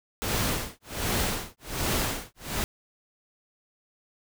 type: noise with tremolo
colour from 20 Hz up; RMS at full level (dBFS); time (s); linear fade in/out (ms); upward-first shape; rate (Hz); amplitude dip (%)
pink; -26; 0.22-2.64; 0; sine; 1.3; 100
effects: none